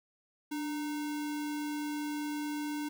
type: tone with sample-and-hold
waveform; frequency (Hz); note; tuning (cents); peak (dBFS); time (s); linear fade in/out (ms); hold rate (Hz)
sine; 295.3; D4; +10; -33; 0.51-2.89; 10; 1225
effects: none